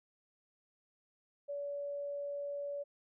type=tone; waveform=sine; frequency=571 Hz; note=D5; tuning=49 cents flat; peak=-37 dBFS; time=1.48-2.84 s; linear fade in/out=20 ms; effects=none